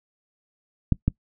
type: clicks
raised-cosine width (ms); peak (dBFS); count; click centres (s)
5; -6 / -7; 2; 0.923 / 1.08
effects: noise-tail reverb RT60 0.1 s tail -22 dB re dry